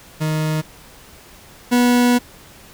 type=tone pair in turn; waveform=40% pulse; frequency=155.56 / 244.3 Hz; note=D#3 / B3; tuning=0 / -19 cents; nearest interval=minor sixth; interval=781 cents; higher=second; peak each=-17 / -11 dBFS; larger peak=second; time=0.2-0.62 / 1.71-2.19 s; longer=second; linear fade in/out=20 ms; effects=pink hiss -44 dBFS RMS until 2.73 s